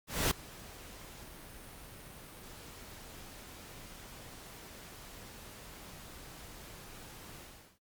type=noise with ADSR envelope; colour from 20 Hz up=pink; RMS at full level=-28 dBFS; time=0.07-7.79 s; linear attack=240 ms; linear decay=6 ms; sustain=-22 dB; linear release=380 ms; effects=Opus 48 kbps